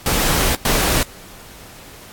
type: noise bursts at uneven times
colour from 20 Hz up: pink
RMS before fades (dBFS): -17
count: 2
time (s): 0.06-0.55 / 0.65-1.03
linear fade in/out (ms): 2
effects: pink hiss -40 dBFS RMS until 2.12 s + AAC 64 kbps